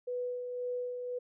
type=tone with tremolo; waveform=sine; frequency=493.9 Hz; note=B4; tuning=in tune; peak=-32 dBFS; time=0.07-1.19 s; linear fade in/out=10 ms; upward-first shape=sine; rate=1.9 Hz; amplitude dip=40%; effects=none